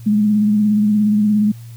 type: tone with vibrato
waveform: sine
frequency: 210.1 Hz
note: G#3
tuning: 20 cents sharp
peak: -11 dBFS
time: 0.06-1.52 s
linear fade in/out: 10 ms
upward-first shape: triangle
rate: 17 Hz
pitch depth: 43 cents each way
effects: added 116 Hz sine -32 dBFS peak until 1.76 s + white hiss -49 dBFS RMS until 1.76 s